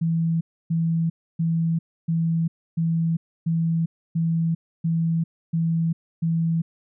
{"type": "tone bursts", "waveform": "sine", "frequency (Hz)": 164.81, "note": "E3", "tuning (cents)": 0, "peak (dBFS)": -19, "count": 10, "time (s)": [0.01, 6.62], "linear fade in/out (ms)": 10, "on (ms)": 400, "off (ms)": 290, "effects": []}